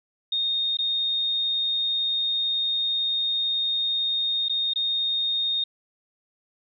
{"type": "tone with dropouts", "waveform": "sine", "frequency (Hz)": 3691, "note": "A#7", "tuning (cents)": -18, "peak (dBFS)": -22, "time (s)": [0.32, 5.64], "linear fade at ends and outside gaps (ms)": 5, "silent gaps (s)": [[0.771, 0.787], [4.485, 4.495], [4.736, 4.758]], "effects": []}